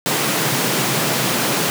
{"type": "high-pass noise", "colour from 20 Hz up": "pink", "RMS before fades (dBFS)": -19, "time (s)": [0.06, 1.7], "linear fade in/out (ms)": 0, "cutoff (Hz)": 120, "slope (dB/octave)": 96, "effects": []}